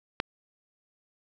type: click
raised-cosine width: 0.3 ms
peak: -10 dBFS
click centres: 0.201 s
effects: none